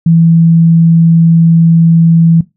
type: tone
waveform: sine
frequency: 165.6 Hz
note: E3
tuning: 8 cents sharp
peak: -3 dBFS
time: 0.06-2.41 s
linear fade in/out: 5 ms
effects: noise-tail reverb RT60 0.2 s tail -18 dB re dry